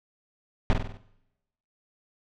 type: noise with echo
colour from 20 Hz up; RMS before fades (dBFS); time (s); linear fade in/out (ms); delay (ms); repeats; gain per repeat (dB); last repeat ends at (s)
brown; -19; 0.7-0.73; 0; 48; 5; -5; 0.97
effects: noise-tail reverb RT60 0.9 s tail -19 dB re dry + low-pass 4000 Hz 12 dB/octave